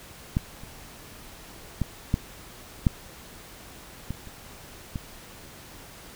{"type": "clicks", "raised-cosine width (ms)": 5, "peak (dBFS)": [-10, -28, -12, -9, -6, -18, -29, -18], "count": 8, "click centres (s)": [0.369, 0.636, 1.817, 2.141, 2.868, 4.106, 4.273, 4.958], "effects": ["pink hiss -46 dBFS RMS until 6.15 s"]}